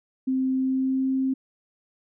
sine tone with pitch glide, 261.5 to 264.4 Hz, C4 to C4, -1 to +18 cents, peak -21 dBFS, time 0.27-1.34 s, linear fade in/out 10 ms, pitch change +19 cents, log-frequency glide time 0.53-1.08 s, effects none

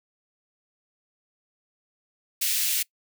white high-pass noise, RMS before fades -25 dBFS, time 2.41-2.83 s, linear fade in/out 10 ms, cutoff 2100 Hz, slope 24 dB/octave, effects noise-tail reverb RT60 0.1 s tail -23 dB re dry

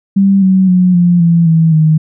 sine tone with pitch steps, 196 / 188.78 / 181.82 / 175.12 / 168.67 / 162.45 / 156.47 Hz, G3 / F#3 / F#3 / F3 / E3 / E3 / D#3, 0 / +35 / -30 / +5 / +40 / -25 / +10 cents, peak -5 dBFS, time 0.16-1.98 s, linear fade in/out 10 ms, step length 260 ms, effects none

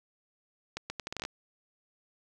accelerating click train, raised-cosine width 0.2 ms, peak -18 dBFS, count 10, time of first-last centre 0.77-1.251 s, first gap 130 ms, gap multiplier 0.75, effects none

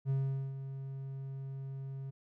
triangle tone with ADSR envelope, 135.3 Hz, C#3, 42 cents flat, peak -26 dBFS, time 0.05-2.11 s, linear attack 49 ms, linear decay 430 ms, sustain -11 dB, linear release 16 ms, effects none

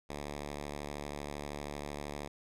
5% pulse tone, 72.8 Hz, D2, 15 cents flat, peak -28 dBFS, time 0.09-2.28 s, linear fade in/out 10 ms, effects low-pass 11000 Hz 12 dB/octave

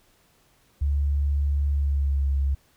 sine tone with pitch glide, 71.3 to 68.83 Hz, C#2 to C#2, +49 to -12 cents, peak -20 dBFS, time 0.81-2.55 s, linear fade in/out 10 ms, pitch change -61 cents, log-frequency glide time 1.7-2.29 s, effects pink hiss -62 dBFS RMS until 2.76 s

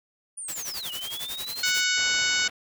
sine linear two-way sweep, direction down then up, 9540 to 2863 to 4412 Hz, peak -33 dBFS, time 0.37-1.69 s, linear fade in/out 10 ms, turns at 0.91 s
white noise with tremolo, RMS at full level -33 dBFS, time 0.48-1.84 s, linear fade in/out 5 ms, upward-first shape triangle, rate 11 Hz, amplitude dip 95%
harmonic tone, 740 Hz, F#5, in tune, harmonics 2 / 3 / 4 / 5 / 6 / 7 / 8 / 9 / 10, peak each -27 / -29 / -30 / -31 / -32 / -32 / -33 / -34 / -34 dBFS, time 1.63-2.48 s, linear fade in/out 5 ms
white low-pass noise, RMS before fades -42 dBFS, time 1.97-2.5 s, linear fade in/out 5 ms, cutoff 2300 Hz, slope 12 dB/octave
effects none

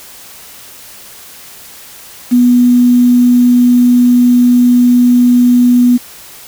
sine tone with quantisation, 245 Hz, B3, 14 cents flat, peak -4 dBFS, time 2.31-5.98 s, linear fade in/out 20 ms, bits 5, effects white hiss -34 dBFS RMS until 6.47 s

